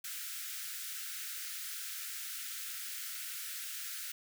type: high-pass noise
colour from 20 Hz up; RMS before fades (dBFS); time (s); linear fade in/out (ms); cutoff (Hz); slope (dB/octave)
white; -42; 0.04-4.12; 5; 1300; 96
effects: none